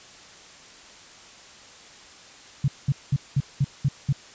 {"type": "tone bursts", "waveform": "sine", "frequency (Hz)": 138.59, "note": "C#3", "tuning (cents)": 0, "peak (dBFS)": -17, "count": 7, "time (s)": [2.64, 4.127], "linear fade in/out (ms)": 5, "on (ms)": 41, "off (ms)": 200, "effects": ["white hiss -47 dBFS RMS until 4.34 s", "resampled to 16000 Hz"]}